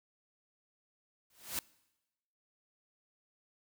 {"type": "noise with exponential growth", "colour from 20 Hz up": "white", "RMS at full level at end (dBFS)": -33, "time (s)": [1.3, 1.59], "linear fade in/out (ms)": 2, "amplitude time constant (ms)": 62, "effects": ["noise-tail reverb RT60 1.0 s tail -23 dB re dry"]}